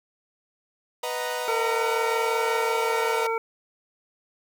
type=chord; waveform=sawtooth; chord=B major seventh; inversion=none; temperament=equal; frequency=493.9 / 622.3 / 740 / 932.3 Hz; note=B4 / D#5 / F#5 / A#5; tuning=0 / 0 / 0 / 0 cents; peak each=-27 / -30 / -33 / -29 dBFS; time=1.03-3.27 s; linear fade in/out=5 ms
type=harmonic tone; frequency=453.4 Hz; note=A#4; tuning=48 cents flat; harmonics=1 / 2 / 3 / 5; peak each=-26 / -29 / -31 / -33 dBFS; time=1.48-3.38 s; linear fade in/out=2 ms
effects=9-bit